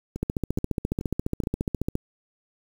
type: two click trains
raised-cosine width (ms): 3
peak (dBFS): -12 / -19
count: 26 / 4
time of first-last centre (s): 0.23-1.954 / 0.16-1.437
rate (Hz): 14.5 / 2.35
effects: 7-bit